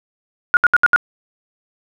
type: tone bursts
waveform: sine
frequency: 1430 Hz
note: F6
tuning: 41 cents sharp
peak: -7 dBFS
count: 5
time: 0.54-0.961 s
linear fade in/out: 0 ms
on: 29 ms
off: 69 ms
effects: none